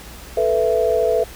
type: chord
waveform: sine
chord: A suspended second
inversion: none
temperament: equal with one note detuned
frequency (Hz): 440 / 493.9 / 663.5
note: A4 / B4 / E5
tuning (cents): 0 / 0 / +11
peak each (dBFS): -19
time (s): 0.37-1.24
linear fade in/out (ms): 5
effects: added 60 Hz sine -39 dBFS peak until 1.35 s + pink hiss -39 dBFS RMS until 1.35 s